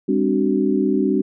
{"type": "tone cluster", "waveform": "sine", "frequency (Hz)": [201.9, 262.2, 297.9, 377], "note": ["G#3", "C4", "D4", "F#4"], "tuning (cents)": [-49, 4, 25, 32], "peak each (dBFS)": -21, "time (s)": [0.08, 1.22], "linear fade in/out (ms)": 10, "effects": []}